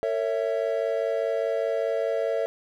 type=chord; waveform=triangle; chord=A# diminished; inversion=none; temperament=equal with one note detuned; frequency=454.5 / 554.4 / 659.3 Hz; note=A#4 / C#5 / E5; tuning=-44 / 0 / 0 cents; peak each=-26 dBFS; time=0.03-2.46 s; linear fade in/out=0 ms; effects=none